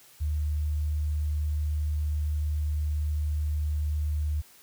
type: tone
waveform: sine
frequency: 75.3 Hz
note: D2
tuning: 44 cents sharp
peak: -25 dBFS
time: 0.2-4.42 s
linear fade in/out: 20 ms
effects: white hiss -55 dBFS RMS until 4.62 s